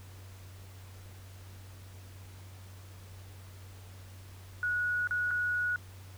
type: tone with dropouts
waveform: sine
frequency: 1460 Hz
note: F#6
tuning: 24 cents flat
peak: -28 dBFS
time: 4.63-5.76 s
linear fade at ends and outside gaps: 1 ms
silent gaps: 5.073-5.109 / 5.308-5.312 s
effects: added 94 Hz sine -47 dBFS peak until 6.17 s + pink hiss -56 dBFS RMS until 6.17 s